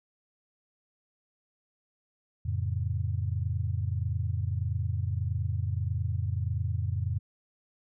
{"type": "chord", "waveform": "sine", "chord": "F augmented", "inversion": "none", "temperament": "equal with one note detuned", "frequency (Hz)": [88.37, 110, 138.59], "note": ["F2", "A2", "C#3"], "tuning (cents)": [21, 0, 0], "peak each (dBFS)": [-30, -31, -36], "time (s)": [2.45, 7.19], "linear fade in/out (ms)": 10, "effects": []}